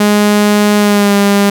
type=tone with pitch glide; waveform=sawtooth; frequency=207.7 to 201.3 Hz; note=G#3 to G3; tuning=0 to +46 cents; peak=-3 dBFS; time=0-1.5 s; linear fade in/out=5 ms; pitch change=-54 cents; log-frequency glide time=0.77-1.15 s; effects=none